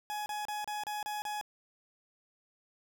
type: tone bursts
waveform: 40% pulse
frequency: 840 Hz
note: G#5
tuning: 19 cents sharp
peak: -34 dBFS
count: 7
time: 0.1-1.412 s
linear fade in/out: 0 ms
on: 160 ms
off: 32 ms
effects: none